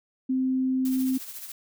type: tone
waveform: sine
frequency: 260 Hz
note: C4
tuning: 11 cents flat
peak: -22 dBFS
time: 0.29-1.18 s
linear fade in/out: 10 ms
type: noise with tremolo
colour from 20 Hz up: blue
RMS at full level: -37 dBFS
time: 0.85-1.52 s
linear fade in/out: 2 ms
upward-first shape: triangle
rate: 14 Hz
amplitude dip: 60%
effects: none